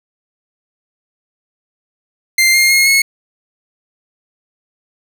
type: tone with pitch steps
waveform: sawtooth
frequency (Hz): 2093 / 2122 / 2152 / 2182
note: C7 / C7 / C7 / C#7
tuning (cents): 0 / +24 / +48 / -28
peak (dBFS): -5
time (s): 2.38-3.02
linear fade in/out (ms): 5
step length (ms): 160
effects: none